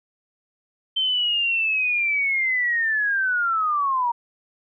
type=linear sweep; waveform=sine; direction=down; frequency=3112 to 932 Hz; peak=-19 dBFS; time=0.96-4.12 s; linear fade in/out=10 ms; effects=none